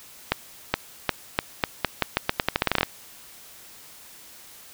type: accelerating click train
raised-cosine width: 0.3 ms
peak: -3 dBFS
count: 19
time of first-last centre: 0.32-2.831 s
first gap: 420 ms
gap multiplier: 0.84
effects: white hiss -47 dBFS RMS until 4.73 s